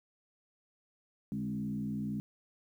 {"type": "tone with frequency modulation", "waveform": "sine", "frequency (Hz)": 207.7, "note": "G#3", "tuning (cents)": 0, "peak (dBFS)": -33, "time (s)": [1.32, 2.2], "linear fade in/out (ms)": 0, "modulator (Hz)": 61.2, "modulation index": 1, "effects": ["11-bit"]}